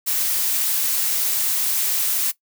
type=noise; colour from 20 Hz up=blue; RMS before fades=-21 dBFS; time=0.06-2.32 s; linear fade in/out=20 ms; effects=noise-tail reverb RT60 0.1 s tail -18 dB re dry